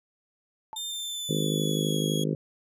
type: tone with exponential decay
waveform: sine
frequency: 878 Hz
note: A5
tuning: 4 cents flat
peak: -31 dBFS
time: 0.73-0.81 s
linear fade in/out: 0 ms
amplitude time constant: 17 ms
type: tone with pitch glide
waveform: sawtooth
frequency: 3600 to 3320 Hz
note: A7 to G#7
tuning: +39 to -1 cents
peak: -29 dBFS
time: 0.76-2.24 s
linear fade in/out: 5 ms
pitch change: -140 cents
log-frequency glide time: 0.89-2 s
type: harmonic tone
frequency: 51.91 Hz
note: G#1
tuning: in tune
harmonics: 3 / 4 / 5 / 6 / 7 / 8 / 9 / 10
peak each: -28 / -33 / -33 / -35 / -35 / -35 / -37 / -39 dBFS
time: 1.29-2.35 s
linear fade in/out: 5 ms
effects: resampled to 32000 Hz